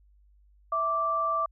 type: tone pair together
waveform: sine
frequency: 656.6 / 1170 Hz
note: E5 / D6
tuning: -7 / -7 cents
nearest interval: minor seventh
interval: 1000 cents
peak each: -32 / -25 dBFS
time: 0.72-1.46 s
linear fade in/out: 5 ms
effects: added 50 Hz sine -57 dBFS peak until 1.51 s